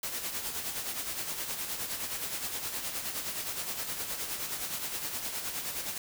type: noise with tremolo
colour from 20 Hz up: white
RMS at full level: -34 dBFS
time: 0.03-5.98 s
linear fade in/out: 2 ms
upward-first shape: sine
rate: 9.6 Hz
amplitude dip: 50%
effects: none